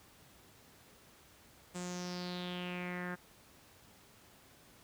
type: tone with low-pass filter sweep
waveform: sawtooth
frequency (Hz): 178.7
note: F3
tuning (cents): +40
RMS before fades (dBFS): -41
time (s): 1.74-3.16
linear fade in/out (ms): 20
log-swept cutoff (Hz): 8000 to 1600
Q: 5.1
effects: pink hiss -61 dBFS RMS until 4.83 s + high-pass 60 Hz 12 dB/octave